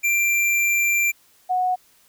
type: tone pair in turn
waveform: square / sine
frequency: 2364 / 734.4 Hz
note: D7 / F#5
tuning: +11 / -13 cents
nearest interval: octave + minor sixth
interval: 2024 cents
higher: first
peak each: -18 dBFS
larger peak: neither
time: 0.03-1.12 / 1.49-1.76 s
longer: first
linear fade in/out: 20 ms
effects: white hiss -57 dBFS RMS until 2.08 s